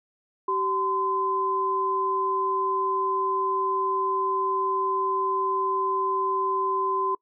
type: tone pair together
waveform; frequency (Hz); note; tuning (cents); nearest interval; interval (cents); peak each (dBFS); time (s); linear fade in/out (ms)
sine; 383.9 / 1025; G4 / C6; -36 / -36; octave + perfect fourth; 1700; -28 / -24; 0.48-7.15; 5
effects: noise-tail reverb RT60 0.1 s tail -23 dB re dry